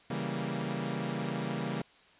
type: chord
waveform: sawtooth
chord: C# diminished seventh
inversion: none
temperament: equal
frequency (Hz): 138.59 / 164.81 / 196 / 233.1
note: C#3 / E3 / G3 / Bb3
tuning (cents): 0 / 0 / 0 / 0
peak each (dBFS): -34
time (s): 0.1-1.82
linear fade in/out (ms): 5
effects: white hiss -60 dBFS RMS until 2.19 s + resampled to 8000 Hz